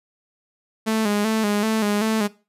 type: tone with vibrato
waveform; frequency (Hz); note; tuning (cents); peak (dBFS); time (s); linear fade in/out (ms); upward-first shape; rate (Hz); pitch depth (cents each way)
sawtooth; 213.3; G#3; +46; -15; 0.86-2.28; 20; square; 2.6; 57
effects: noise-tail reverb RT60 0.3 s tail -19 dB re dry + resampled to 32000 Hz

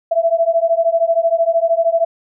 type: beating tone pair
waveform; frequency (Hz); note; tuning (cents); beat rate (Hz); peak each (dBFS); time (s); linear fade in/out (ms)
sine; 659.3 / 672.3; E5 / E5; 0 / +34; 13; -15; 0.11-2.05; 10
effects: none

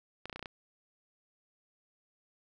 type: clicks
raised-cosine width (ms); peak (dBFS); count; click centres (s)
0.3; -25; 7; 0.256 / 0.297 / 0.328 / 0.36 / 0.394 / 0.427 / 0.458
effects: none

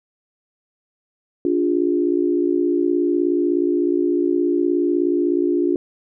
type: tone cluster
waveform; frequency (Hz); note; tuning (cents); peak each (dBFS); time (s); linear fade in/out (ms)
sine; 291.5 / 350.9 / 407.5; D4 / F4 / G#4; -13 / +8 / -33; -20 / -18 / -26; 1.45-5.76; 2
effects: none

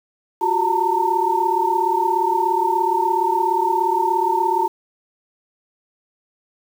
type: tone cluster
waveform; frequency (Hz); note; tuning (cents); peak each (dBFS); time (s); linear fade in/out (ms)
sine; 356.8 / 383.5 / 895 / 932; F4 / G4 / A5 / A#5; +37 / -38 / +29 / -1; -24 / -26 / -18 / -22; 0.41-4.68; 10
effects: 7-bit

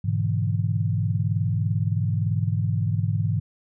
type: chord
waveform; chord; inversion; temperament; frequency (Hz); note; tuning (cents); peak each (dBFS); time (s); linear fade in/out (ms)
sine; E dominant seventh; first; equal; 103.83 / 123.47 / 146.83 / 164.81; G#2 / B2 / D3 / E3; 0 / 0 / 0 / 0; -23 / -28 / -29 / -28; 0.04-3.4; 10
effects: none

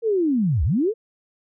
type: linear two-way sweep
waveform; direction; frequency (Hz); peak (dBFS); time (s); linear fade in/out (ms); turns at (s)
sine; down then up; 473 to 61 to 473; -17; 0.02-0.94; 50; 0.64
effects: none

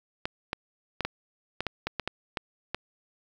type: clicks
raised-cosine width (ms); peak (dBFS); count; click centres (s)
0.3; -13; 11; 0.255 / 0.531 / 1.007 / 1.05 / 1.606 / 1.667 / 1.87 / 1.997 / 2.076 / 2.372 / 2.746
effects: 8-bit

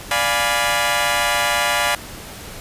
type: chord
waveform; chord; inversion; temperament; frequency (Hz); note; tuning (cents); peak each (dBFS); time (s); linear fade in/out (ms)
15% pulse; D diminished seventh; none; equal with one note detuned; 587.3 / 702.1 / 830.6 / 987.8; D5 / F5 / Ab5 / Cb6; 0 / +9 / 0 / 0; -16; 0.11-1.95; 2
effects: pink hiss -35 dBFS RMS until 2.6 s + resampled to 32000 Hz

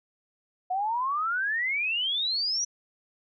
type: exponential sweep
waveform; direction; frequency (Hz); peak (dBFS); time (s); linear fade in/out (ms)
sine; up; 720 to 5930; -25; 0.7-2.65; 10
effects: none

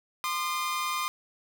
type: tone pair together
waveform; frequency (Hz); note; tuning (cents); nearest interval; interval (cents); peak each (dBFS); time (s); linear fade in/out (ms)
sawtooth; 1042.5 / 1213; C6 / D#6; -7 / -44; minor third; 263; -28 / -27; 0.24-1.08; 0
effects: none

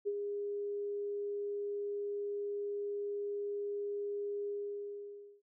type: tone with ADSR envelope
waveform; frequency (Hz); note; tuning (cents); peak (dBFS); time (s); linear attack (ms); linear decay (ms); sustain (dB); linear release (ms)
sine; 407.8; G#4; -32; -30; 0.05-5.42; 26; 47; -5; 940
effects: none

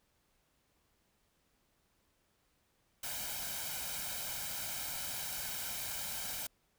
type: noise with comb filter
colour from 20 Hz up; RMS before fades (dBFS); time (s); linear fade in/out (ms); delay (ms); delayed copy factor
white; -40; 3.03-6.47; 5; 1.3; +0.65
effects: pink hiss -75 dBFS RMS until 6.78 s

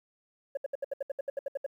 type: tone bursts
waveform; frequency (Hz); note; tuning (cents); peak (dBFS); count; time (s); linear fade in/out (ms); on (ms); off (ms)
sine; 554.4; C#5; 0; -27; 13; 0.55-1.664; 5; 22; 69
effects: tanh soft clip ceiling -28 dBFS + 11-bit

